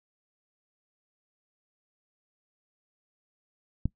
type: click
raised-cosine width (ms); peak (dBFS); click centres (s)
5; -14; 3.856
effects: noise-tail reverb RT60 0.1 s tail -22 dB re dry